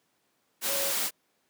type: tone in noise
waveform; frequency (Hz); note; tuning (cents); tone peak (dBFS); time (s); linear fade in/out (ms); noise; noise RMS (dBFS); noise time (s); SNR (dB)
sine; 554; C#5; -1; -34; 0.66-0.94; 50; white; -29; 0.61-1.11; -8
effects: pink hiss -72 dBFS RMS until 1.49 s + high-pass 200 Hz 12 dB/octave